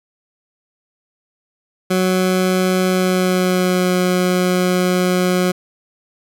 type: tone with pitch glide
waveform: 20% pulse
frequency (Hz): 185 to 181.61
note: F#3 to F#3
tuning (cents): 0 to -32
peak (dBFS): -9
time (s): 1.9-5.52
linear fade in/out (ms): 10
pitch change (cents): -32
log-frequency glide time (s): 2.87-3.95
effects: none